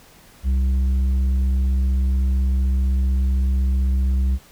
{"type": "tone with tanh clipping", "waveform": "triangle", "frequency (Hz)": 65.41, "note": "C2", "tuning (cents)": 0, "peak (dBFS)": -17, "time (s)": [0.43, 4.39], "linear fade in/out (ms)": 50, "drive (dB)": 10, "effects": ["pink hiss -49 dBFS RMS until 4.51 s"]}